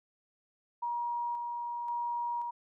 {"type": "tone with tremolo", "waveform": "sine", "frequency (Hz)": 952, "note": "A#5", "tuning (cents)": 36, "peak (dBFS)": -31, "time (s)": [0.82, 2.51], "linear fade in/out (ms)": 10, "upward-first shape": "square", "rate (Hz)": 0.94, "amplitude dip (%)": 30, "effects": []}